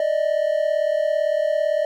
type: tone pair together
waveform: triangle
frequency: 591.2 / 629 Hz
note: D5 / D#5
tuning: +11 / +19 cents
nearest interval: minor second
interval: 108 cents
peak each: -19 dBFS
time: 0-1.85 s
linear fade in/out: 2 ms
effects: none